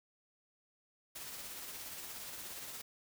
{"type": "noise with tremolo", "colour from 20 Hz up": "white", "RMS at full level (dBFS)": -45, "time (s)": [1.15, 2.82], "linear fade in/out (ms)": 10, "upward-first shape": "sine", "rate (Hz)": 17, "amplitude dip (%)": 30, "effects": []}